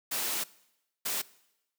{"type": "noise bursts at uneven times", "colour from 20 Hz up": "white", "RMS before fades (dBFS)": -32, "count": 2, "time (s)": [[0.11, 0.44], [1.05, 1.22]], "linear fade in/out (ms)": 10, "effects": ["noise-tail reverb RT60 0.9 s tail -21 dB re dry", "high-pass 200 Hz 12 dB/octave"]}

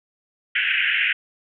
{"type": "band-pass noise", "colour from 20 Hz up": "white", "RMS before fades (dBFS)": -21, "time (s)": [0.55, 1.13], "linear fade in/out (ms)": 5, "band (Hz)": [1500, 3000], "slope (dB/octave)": 96, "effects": []}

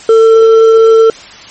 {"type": "tone with hard clipping", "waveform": "triangle", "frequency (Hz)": 448.7, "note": "A4", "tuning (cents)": 34, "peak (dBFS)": -3, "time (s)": [0.09, 1.1], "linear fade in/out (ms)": 2, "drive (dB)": 8, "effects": ["white hiss -32 dBFS RMS until 1.5 s", "MP3 32 kbps"]}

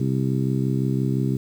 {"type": "harmonic tone", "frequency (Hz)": 65.8, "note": "C2", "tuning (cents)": 10, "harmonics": [2, 3, 4, 5, 6], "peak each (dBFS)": [-22, -26, -28, -30, -32], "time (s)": [0, 1.37], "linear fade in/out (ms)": 5, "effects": ["8-bit"]}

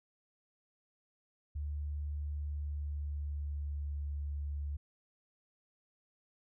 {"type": "tone with pitch glide", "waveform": "sine", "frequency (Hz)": [73.5, 72.32], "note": ["D2", "D2"], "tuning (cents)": [2, -26], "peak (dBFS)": -35, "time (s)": [1.55, 4.77], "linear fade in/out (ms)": 10, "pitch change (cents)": -28, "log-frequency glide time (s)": [2.35, 4.03], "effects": []}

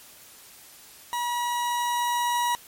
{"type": "tone with level ramp", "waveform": "40% pulse", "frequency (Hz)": 963, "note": "B5", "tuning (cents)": -44, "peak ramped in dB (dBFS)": [-25, -21], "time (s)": [1.13, 2.55], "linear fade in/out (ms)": 0, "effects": ["white hiss -49 dBFS RMS until 2.67 s", "MP3 64 kbps"]}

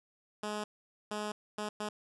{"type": "tone bursts at uneven times", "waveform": "10% pulse", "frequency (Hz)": 210.4, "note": "G#3", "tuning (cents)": 23, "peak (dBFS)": -27, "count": 4, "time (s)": [[0.43, 0.64], [1.11, 1.32], [1.58, 1.69], [1.8, 1.89]], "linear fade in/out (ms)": 5, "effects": ["resampled to 24000 Hz"]}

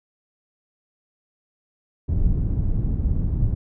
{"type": "low-pass noise", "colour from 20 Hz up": "pink", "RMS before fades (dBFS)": -21, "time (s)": [2.08, 3.55], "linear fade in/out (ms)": 10, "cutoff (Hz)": 130, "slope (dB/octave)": 12, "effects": []}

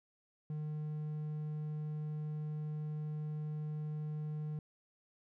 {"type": "tone", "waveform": "triangle", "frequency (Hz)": 152.1, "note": "D#3", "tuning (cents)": -39, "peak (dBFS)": -35, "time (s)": [0.5, 4.59], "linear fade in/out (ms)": 2, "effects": []}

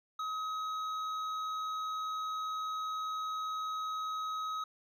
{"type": "tone with hard clipping", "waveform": "sine", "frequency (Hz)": 1271, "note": "D#6", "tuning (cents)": 36, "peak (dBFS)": -36, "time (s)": [0.19, 4.64], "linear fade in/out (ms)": 5, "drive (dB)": 7, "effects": []}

